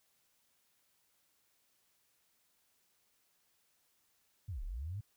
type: linear two-way sweep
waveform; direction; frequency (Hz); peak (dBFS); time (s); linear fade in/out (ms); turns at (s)
sine; down then up; 110 to 30.87 to 110; -38; 4.48-5.01; 10; 4.63
effects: white hiss -75 dBFS RMS until 5.16 s